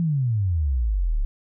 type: exponential sweep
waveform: sine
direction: down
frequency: 174.61 to 33.22 Hz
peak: -19 dBFS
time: 0-1.25 s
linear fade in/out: 0 ms
effects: none